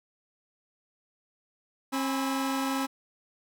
40% pulse tone cluster, 268.8 / 829 / 994 / 1308 Hz, C4 / G#5 / B5 / E6, +47 / -3 / +11 / -14 cents, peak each -28 / -36 / -36 / -36 dBFS, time 1.92-2.87 s, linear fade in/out 20 ms, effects none

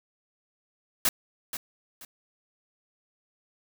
white noise with echo, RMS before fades -23 dBFS, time 1.05-1.09 s, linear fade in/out 2 ms, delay 480 ms, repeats 2, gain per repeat -11 dB, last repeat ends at 2.05 s, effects none

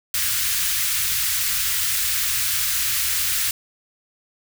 white band-stop noise, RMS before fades -22 dBFS, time 0.14-3.51 s, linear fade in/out 2 ms, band 120 to 1400 Hz, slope 24 dB/octave, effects none

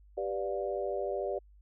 sine chord, G dominant seventh, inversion none, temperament equal with one note detuned, 392 / 493.9 / 587.3 / 708.2 Hz, G4 / B4 / D5 / F5, 0 / 0 / 0 / +24 cents, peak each -35 / -38 / -35 / -40 dBFS, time 0.17-1.39 s, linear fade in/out 10 ms, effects added 50 Hz sine -55 dBFS peak until 1.61 s

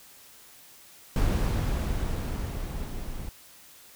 brown noise with level ramp, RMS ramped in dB -23 to -37 dBFS, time 1.16-3.29 s, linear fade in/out 2 ms, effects white hiss -52 dBFS RMS until 3.95 s

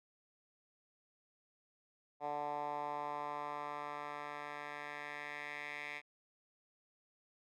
10% pulse tone with band-pass filter sweep, 146.83 Hz, D3, in tune, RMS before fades -43 dBFS, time 2.2-6.02 s, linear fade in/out 50 ms, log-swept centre 780 to 2200 Hz, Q 2.9, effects none

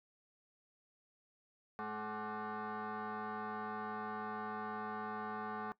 sine tone with frequency modulation, 213.4 Hz, G#3, 47 cents sharp, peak -38 dBFS, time 1.79-5.72 s, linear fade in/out 0 ms, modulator 321 Hz, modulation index 4, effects noise-tail reverb RT60 0.1 s tail -20 dB re dry + tanh soft clip ceiling -36 dBFS

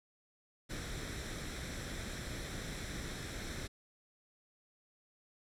pink noise with comb filter, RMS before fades -42 dBFS, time 0.69-3.68 s, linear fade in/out 20 ms, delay 0.53 ms, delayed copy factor +0.55, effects low-pass 9000 Hz 12 dB/octave

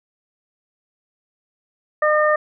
harmonic tone, 607 Hz, D#5, 43 cents flat, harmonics 1 / 2 / 3, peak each -16 / -19 / -21 dBFS, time 2.02-2.36 s, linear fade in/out 5 ms, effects none

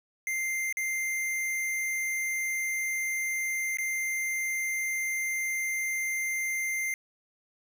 square tone with dropouts, 2093 Hz, C7, in tune, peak -29 dBFS, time 0.27-6.94 s, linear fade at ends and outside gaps 1 ms, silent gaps 0.726-0.77 / 3.771-3.785 s, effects none

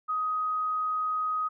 sine tone, 1255 Hz, D#6, 15 cents sharp, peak -26 dBFS, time 0.08-1.49 s, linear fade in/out 20 ms, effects none

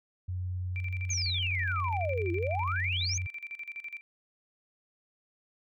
sine tone, 91 Hz, F#2, 28 cents flat, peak -31 dBFS, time 0.28-3.27 s, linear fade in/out 10 ms
sine tone with tremolo, 2348 Hz, D7, 1 cent flat, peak -36 dBFS, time 0.76-4.01 s, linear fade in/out 0 ms, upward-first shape square, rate 12 Hz, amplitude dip 80%
sine exponential two-way sweep, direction down then up, 6645 to 329.6 to 6645 Hz, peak -30 dBFS, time 1.1-3.18 s, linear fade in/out 5 ms, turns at 2.32 s
effects none

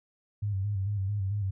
sine tone with vibrato, 99.7 Hz, G2, 30 cents sharp, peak -27 dBFS, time 0.42-1.51 s, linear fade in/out 10 ms, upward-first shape square, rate 4.5 Hz, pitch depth 62 cents each way, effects none

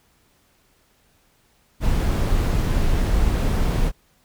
brown noise, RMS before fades -19 dBFS, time 1.8-3.92 s, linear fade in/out 50 ms, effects pink hiss -61 dBFS RMS until 4.24 s

